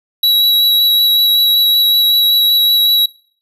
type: tone with vibrato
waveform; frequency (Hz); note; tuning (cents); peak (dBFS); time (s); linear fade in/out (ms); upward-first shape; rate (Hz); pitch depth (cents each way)
square; 3896; B7; -24; -9; 0.23-3.06; 5; sine; 5.3; 13
effects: noise-tail reverb RT60 0.5 s tail -23 dB re dry